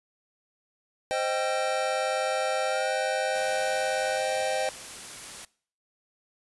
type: chord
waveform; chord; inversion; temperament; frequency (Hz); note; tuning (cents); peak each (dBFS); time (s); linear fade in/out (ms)
square; C minor; none; equal; 523.3 / 622.3 / 784; C5 / Eb5 / G5; 0 / 0 / 0; -31; 1.11-4.69; 0
type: tone with pitch glide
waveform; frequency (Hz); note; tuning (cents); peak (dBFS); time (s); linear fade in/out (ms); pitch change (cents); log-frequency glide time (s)
sine; 1360 to 1491.7; F6 to F#6; -46 to +14; -35; 1.12-4.2; 50; +160; 2.67-2.93
type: noise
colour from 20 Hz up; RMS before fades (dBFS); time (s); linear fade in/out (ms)
white; -41; 3.35-5.45; 2
effects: noise-tail reverb RT60 0.5 s tail -22 dB re dry + resampled to 24000 Hz